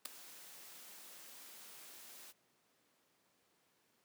white noise with ADSR envelope, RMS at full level -37 dBFS, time 0.05-2.33 s, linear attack 7 ms, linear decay 4 ms, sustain -18 dB, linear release 30 ms, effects pink hiss -75 dBFS RMS until 4.04 s + high-pass 200 Hz 12 dB/octave

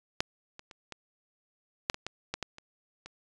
clicks, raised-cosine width 0.2 ms, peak -9 / -27 / -30 / -23 / -8 / -20 / -18 / -15 / -16 / -29 / -27 dBFS, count 11, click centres 0.205 / 0.594 / 0.712 / 0.923 / 1.899 / 1.944 / 2.066 / 2.34 / 2.427 / 2.584 / 3.06 s, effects resampled to 22050 Hz

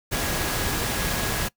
sine tone in noise, 1661.2 Hz, G#6, in tune, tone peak -36 dBFS, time 0.11-1.49 s, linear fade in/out 20 ms, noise pink, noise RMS -26 dBFS, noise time 0.11-1.49 s, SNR -13 dB, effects noise-tail reverb RT60 0.1 s tail -22 dB re dry

